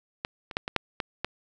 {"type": "clicks", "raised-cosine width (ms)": 0.3, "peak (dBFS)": [-13, -22, -9, -15, -6, -12, -12], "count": 7, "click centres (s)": [0.249, 0.512, 0.569, 0.679, 0.763, 1.002, 1.246], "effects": []}